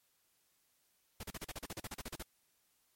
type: noise bursts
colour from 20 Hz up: pink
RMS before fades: -43 dBFS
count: 15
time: 1.2-2.227 s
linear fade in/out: 5 ms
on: 33 ms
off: 38 ms
effects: white hiss -75 dBFS RMS until 2.95 s + MP3 64 kbps